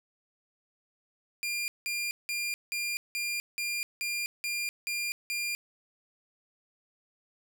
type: tone bursts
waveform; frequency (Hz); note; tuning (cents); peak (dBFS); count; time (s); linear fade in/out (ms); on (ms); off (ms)
sawtooth; 2400; D7; +37; -27; 10; 1.43-5.55; 0; 250; 180
effects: none